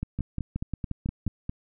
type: two click trains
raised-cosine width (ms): 5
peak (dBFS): -18 / -17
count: 7 / 8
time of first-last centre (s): 0.19-1.494 / 0.03-1.267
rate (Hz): 4.6 / 5.66
effects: none